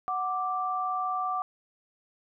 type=tone pair together; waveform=sine; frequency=740 / 1174.7 Hz; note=F#5 / D6; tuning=0 / 0 cents; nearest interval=minor sixth; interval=800 cents; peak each=-31 / -29 dBFS; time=0.08-1.42 s; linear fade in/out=0 ms; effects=none